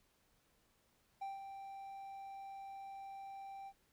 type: tone with ADSR envelope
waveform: triangle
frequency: 784 Hz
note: G5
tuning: in tune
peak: -38 dBFS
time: 1.21-3.73 s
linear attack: 11 ms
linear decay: 170 ms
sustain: -7 dB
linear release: 54 ms
effects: pink hiss -75 dBFS RMS until 3.92 s